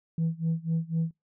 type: tone with tremolo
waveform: sine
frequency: 163.7 Hz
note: E3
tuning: 12 cents flat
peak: -21 dBFS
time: 0.18-1.11 s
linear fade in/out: 2 ms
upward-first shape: sine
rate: 4 Hz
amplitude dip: 95%
effects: noise-tail reverb RT60 0.2 s tail -22 dB re dry + tanh soft clip ceiling -21 dBFS